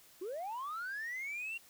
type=linear sweep; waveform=sine; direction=up; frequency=336.5 to 2777 Hz; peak=-36 dBFS; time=0.21-1.58 s; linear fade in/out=10 ms; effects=tanh soft clip ceiling -36 dBFS + white hiss -61 dBFS RMS until 1.69 s

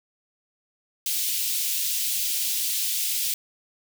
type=high-pass noise; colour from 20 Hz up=white; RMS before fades=-26 dBFS; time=1.06-3.34 s; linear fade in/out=2 ms; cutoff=2700 Hz; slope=24 dB/octave; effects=none

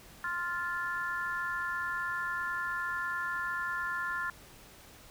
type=chord; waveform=sine; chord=F major; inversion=second; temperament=just; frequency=1047.7 / 1396.9 / 1746.1 Hz; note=C6 / F6 / A6; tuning=+2 / 0 / -14 cents; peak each=-38 / -35 / -36 dBFS; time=0.24-4.3 s; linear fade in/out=2 ms; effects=pink hiss -54 dBFS RMS until 5.1 s

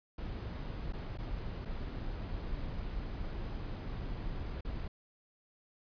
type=noise with dropouts; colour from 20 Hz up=brown; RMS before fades=-39 dBFS; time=0.18-4.88 s; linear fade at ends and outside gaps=5 ms; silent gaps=0.925-0.933 / 1.175-1.185 / 1.651-1.655 / 4.609-4.648 s; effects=resampled to 11025 Hz

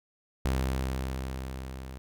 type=tone with level ramp; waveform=sawtooth; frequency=65.41 Hz; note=C2; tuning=in tune; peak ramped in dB=-21 to -36 dBFS; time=0.45-1.98 s; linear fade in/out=0 ms; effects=none

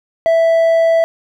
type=tone with hard clipping; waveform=sine; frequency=659.3 Hz; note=E5; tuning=in tune; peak=-10 dBFS; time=0.26-1.04 s; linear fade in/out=0 ms; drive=3 dB; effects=none

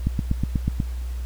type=click train; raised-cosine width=5 ms; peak=-9 dBFS; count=7; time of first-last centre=0.07-0.802 s; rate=8.2 Hz; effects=added 61 Hz sine -26 dBFS peak until 1.25 s + pink hiss -48 dBFS RMS until 1.25 s

